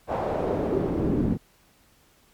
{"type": "noise with band-pass filter sweep", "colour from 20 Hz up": "brown", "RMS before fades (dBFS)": -25, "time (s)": [0.07, 1.38], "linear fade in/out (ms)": 50, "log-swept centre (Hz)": [750, 230], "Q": 2, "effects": ["pink hiss -60 dBFS RMS until 2.33 s", "MP3 96 kbps"]}